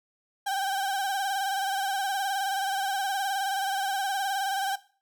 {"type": "tone with vibrato", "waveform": "35% pulse", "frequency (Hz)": 783, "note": "G5", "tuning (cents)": -2, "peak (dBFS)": -25, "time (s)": [0.46, 4.76], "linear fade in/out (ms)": 10, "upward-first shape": "sine", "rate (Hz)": 19, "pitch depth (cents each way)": 54, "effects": ["noise-tail reverb RT60 0.4 s tail -17 dB re dry"]}